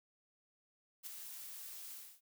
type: noise with ADSR envelope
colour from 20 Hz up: blue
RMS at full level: -43 dBFS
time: 1.03-2.21 s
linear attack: 37 ms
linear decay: 7 ms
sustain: -6 dB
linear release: 270 ms
effects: none